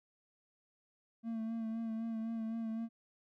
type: tone with vibrato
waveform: triangle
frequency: 225.4 Hz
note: A3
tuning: 42 cents sharp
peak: -34 dBFS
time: 1.23-2.89 s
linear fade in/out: 50 ms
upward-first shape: sine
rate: 3.9 Hz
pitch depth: 30 cents each way
effects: none